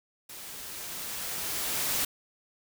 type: noise with level ramp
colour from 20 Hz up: white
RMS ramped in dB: -44 to -28 dBFS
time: 0.29-2.05 s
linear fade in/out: 5 ms
effects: none